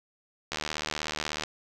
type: click train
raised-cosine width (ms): 0.2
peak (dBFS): -13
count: 71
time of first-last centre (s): 0.52-1.436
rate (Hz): 76.4
effects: none